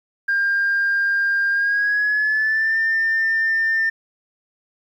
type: tone with pitch glide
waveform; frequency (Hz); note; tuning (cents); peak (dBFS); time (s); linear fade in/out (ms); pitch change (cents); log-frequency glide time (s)
sine; 1602 to 1798.2; G6 to A6; +37 to +37; -15; 0.28-3.9; 10; +200; 1.5-2.79
effects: tanh soft clip ceiling -13 dBFS + 9-bit